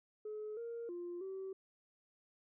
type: tone with pitch steps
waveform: sine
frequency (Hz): 426.5 / 466.4 / 349.8 / 382.9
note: G#4 / A#4 / F4 / G4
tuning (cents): +46 / +1 / +3 / -41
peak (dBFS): -40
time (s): 0.25-1.53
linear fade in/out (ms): 5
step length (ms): 320
effects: tanh soft clip ceiling -38 dBFS